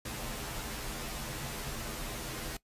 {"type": "noise with comb filter", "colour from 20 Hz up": "pink", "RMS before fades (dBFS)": -39, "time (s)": [0.05, 2.57], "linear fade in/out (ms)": 5, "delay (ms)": 11, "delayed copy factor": -0.95, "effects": ["noise-tail reverb RT60 0.1 s tail -19 dB re dry", "resampled to 32000 Hz"]}